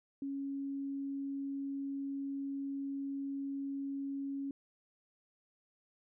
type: tone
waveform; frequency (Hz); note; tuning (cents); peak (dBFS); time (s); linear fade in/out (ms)
sine; 276.5; C#4; -4; -36; 0.22-4.51; 2
effects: none